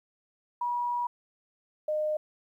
sine tone pair in turn, 966 / 611.5 Hz, B5 / D#5, -39 / -30 cents, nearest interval minor sixth, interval 791 cents, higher first, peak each -27 / -26 dBFS, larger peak second, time 0.61-1.07 / 1.88-2.17 s, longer first, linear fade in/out 5 ms, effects 11-bit

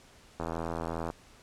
click train, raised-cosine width 1 ms, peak -20 dBFS, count 59, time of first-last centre 0.4-1.101 s, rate 82.7 Hz, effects pink hiss -57 dBFS RMS until 1.42 s + low-pass 9000 Hz 12 dB/octave

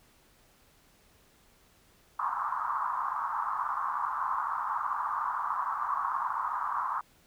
white band-pass noise, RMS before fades -32 dBFS, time 2.19-7.01 s, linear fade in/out 5 ms, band 950 to 1200 Hz, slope 48 dB/octave, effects pink hiss -63 dBFS RMS until 7.26 s

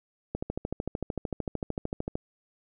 click train, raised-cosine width 2 ms, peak -17 dBFS, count 25, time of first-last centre 0.35-2.155 s, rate 13.3 Hz, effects none

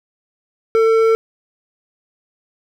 sine tone with hard clipping, 448.6 Hz, A4, 34 cents sharp, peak -12 dBFS, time 0.75-1.15 s, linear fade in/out 0 ms, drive 8 dB, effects none

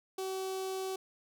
sawtooth tone with notch filter, 380 Hz, F#4, 46 cents sharp, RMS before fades -37 dBFS, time 0.18-0.96 s, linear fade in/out 5 ms, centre 1800 Hz, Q 0.97, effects none

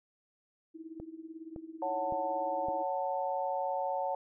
sine tone with tremolo, 322.7 Hz, E4, 37 cents flat, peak -39 dBFS, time 0.74-2.84 s, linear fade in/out 20 ms, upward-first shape triangle, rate 18 Hz, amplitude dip 90%
click train, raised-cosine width 2 ms, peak -29 dBFS, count 4, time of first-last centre 1-2.685 s, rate 1.78 Hz
sine chord, F# minor, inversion second, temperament just, 555 / 740 / 888 Hz, C#5 / F#5 / A5, +2 / 0 / +16 cents, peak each -35 dBFS, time 1.82-4.15 s, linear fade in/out 2 ms
effects none

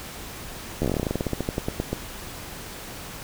slowing click train, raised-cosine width 2 ms, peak -11 dBFS, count 23, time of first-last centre 0.82-1.93 s, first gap 12 ms, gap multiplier 1.12, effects pink hiss -38 dBFS RMS until 3.23 s

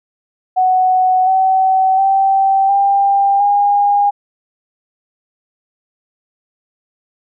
sine tone with pitch steps, 743 / 759.9 / 777.2 / 794.9 / 813.1 Hz, F#5 / F#5 / G5 / G5 / G#5, +7 / +46 / -15 / +24 / -37 cents, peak -9 dBFS, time 0.56-4.11 s, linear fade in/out 20 ms, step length 710 ms, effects none

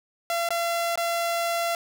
sawtooth tone with dropouts, 681 Hz, F5, 44 cents flat, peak -20 dBFS, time 0.3-1.75 s, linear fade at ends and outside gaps 1 ms, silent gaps 0.489-0.505 / 0.957-0.975 s, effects none

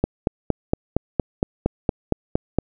click train, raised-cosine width 2 ms, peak -4 dBFS, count 12, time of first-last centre 0.04-2.586 s, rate 4.32 Hz, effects none

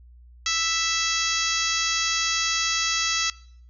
harmonic tone, 659.3 Hz, E5, in tune, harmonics 2 / 3 / 4 / 5 / 6 / 7 / 8 / 9 / 10, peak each -31 / -31 / -31 / -31 / -31 / -31 / -31 / -31 / -31 dBFS, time 0.46-3.3 s, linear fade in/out 2 ms, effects noise-tail reverb RT60 0.6 s tail -21 dB re dry + added 60 Hz sine -46 dBFS peak until 3.69 s

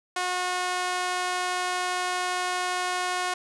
sawtooth tone with high-pass filter, 362.5 Hz, F#4, 35 cents flat, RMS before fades -28 dBFS, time 0.16-3.34 s, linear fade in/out 5 ms, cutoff 830 Hz, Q 1.1, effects resampled to 24000 Hz + 9-bit

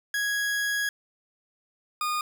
40% pulse tone pair in turn, 1660 / 1224.2 Hz, G#6 / D#6, -1 / -28 cents, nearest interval perfect fourth, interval 527 cents, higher first, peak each -24 / -25 dBFS, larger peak first, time 0.14-0.89 / 2.01-2.21 s, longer first, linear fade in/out 2 ms, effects none

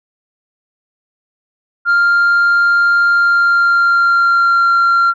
sine tone with pitch glide, 1396.9 to 1378.5 Hz, F6 to F6, 0 to -23 cents, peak -6 dBFS, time 1.85-5.14 s, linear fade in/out 50 ms, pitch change -23 cents, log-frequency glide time 3.08-4.71 s, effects tanh soft clip ceiling -7 dBFS

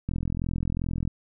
click train, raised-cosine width 5 ms, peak -16 dBFS, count 43, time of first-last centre 0.09-1.076 s, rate 42.6 Hz, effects none

